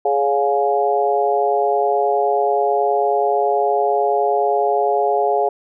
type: harmonic tone with a mistuned harmonic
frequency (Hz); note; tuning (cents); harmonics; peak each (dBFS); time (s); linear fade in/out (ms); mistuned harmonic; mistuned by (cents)
139.4; C#3; +10; 3 / 4 / 5 / 6; -19 / -22 / -18 / -22; 0.05-5.49; 5; 5; +25
effects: none